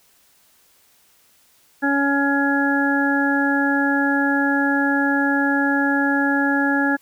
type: harmonic tone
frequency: 280 Hz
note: C#4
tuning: 18 cents sharp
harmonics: 1 / 2 / 3 / 5 / 6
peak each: -19 / -28 / -25 / -27 / -21 dBFS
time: 1.82-6.97 s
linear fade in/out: 20 ms
effects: white hiss -57 dBFS RMS until 7.01 s